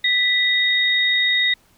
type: tone pair together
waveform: sine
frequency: 1975.5 / 3729 Hz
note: B6 / A#7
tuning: 0 / 0 cents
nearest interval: major seventh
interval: 1100 cents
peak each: -18 dBFS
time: 0.04-1.54 s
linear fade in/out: 5 ms
effects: pink hiss -57 dBFS RMS until 1.77 s